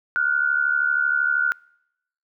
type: tone pair together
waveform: sine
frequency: 1419 / 1491.8 Hz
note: F6 / F#6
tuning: +27 / +14 cents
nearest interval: minor second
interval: 87 cents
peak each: -21 dBFS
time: 0.16-1.52 s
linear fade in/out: 0 ms
effects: noise-tail reverb RT60 0.8 s tail -26 dB re dry